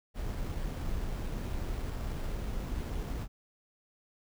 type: noise with sample-and-hold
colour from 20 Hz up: brown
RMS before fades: -35 dBFS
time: 0.14-3.28 s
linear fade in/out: 50 ms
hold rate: 6300 Hz
effects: none